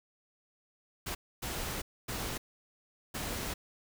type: noise bursts at uneven times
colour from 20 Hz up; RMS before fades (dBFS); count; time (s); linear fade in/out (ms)
pink; -37; 4; 1.06-1.15 / 1.42-1.82 / 2.08-2.38 / 3.14-3.54; 10
effects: none